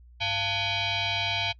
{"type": "tone with frequency modulation", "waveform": "sine", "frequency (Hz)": 100, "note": "G2", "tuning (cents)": 35, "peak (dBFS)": -25, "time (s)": [0.2, 1.53], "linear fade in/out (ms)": 20, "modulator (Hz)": 791, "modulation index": 4.8, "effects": ["noise-tail reverb RT60 0.1 s tail -24 dB re dry", "added 60 Hz sine -49 dBFS peak until 1.59 s"]}